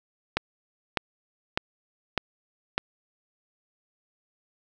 click train, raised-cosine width 0.3 ms, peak -7 dBFS, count 5, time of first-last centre 0.37-2.78 s, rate 1.66 Hz, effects none

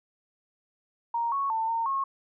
sine tone with pitch steps, 934 / 1107 / 894 / 915 / 1088 Hz, A#5 / C#6 / A5 / A#5 / C#6, +3 / -3 / +27 / -32 / -33 cents, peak -25 dBFS, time 1.14-2.04 s, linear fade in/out 5 ms, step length 180 ms, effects none

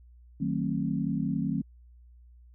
sine chord, D# diminished seventh, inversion none, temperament just, 155.56 / 186.68 / 224 / 268.8 Hz, D#3 / F#3 / A3 / C4, 0 / +16 / +31 / +47 cents, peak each -32 dBFS, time 0.4-1.62 s, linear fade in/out 10 ms, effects added 60 Hz sine -51 dBFS peak until 2.54 s

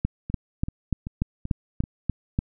two click trains, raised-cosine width 5 ms, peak -19 / -10 dBFS, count 5 / 9, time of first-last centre 0.3-1.838 / 0.05-2.389 s, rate 2.6 / 3.42 Hz, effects none

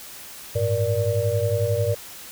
sine tone cluster, 99.9 / 111 / 473.4 / 584 Hz, G2 / A2 / A#4 / D5, +33 / +16 / +27 / -10 cents, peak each -25 dBFS, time 0.55-1.95 s, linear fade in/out 10 ms, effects white hiss -40 dBFS RMS until 2.31 s

